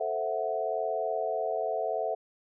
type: chord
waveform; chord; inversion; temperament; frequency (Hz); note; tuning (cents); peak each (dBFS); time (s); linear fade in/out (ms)
sine; F# half-diminished seventh; first; equal; 440 / 523.3 / 659.3 / 740; A4 / C5 / E5 / F#5; 0 / 0 / 0 / 0; -34 / -36 / -31 / -34; 0-2.15; 10
effects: none